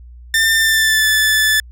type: tone with pitch glide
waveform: sawtooth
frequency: 1795 to 1744.9 Hz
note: A6 to A6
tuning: +34 to -15 cents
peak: -8 dBFS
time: 0.34-1.6 s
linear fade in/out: 2 ms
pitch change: -49 cents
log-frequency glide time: 0.57-1.07 s
effects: added 60 Hz sine -35 dBFS peak until 1.71 s